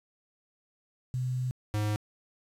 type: tone pair in turn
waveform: sine / square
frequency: 126.9 / 105.45 Hz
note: B2 / G#2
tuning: +47 / +27 cents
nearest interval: minor third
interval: 320 cents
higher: first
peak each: -28 dBFS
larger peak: neither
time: 1.14-1.51 / 1.74-1.96 s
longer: first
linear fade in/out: 0 ms
effects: resampled to 32000 Hz + 9-bit